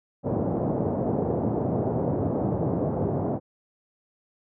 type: band-pass noise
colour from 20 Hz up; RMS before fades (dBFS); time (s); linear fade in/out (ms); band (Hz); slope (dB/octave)
pink; -26; 0.23-3.4; 50; 100 to 700; 24
effects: none